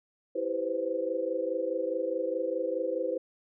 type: chord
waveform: sine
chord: C major seventh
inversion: first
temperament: equal with one note detuned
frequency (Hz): 329.6 / 392 / 498.5 / 523.3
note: E4 / G4 / B4 / C5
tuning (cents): 0 / 0 / +16 / 0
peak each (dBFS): -36 / -37 / -32 / -32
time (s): 0.35-3.18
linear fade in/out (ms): 10
effects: none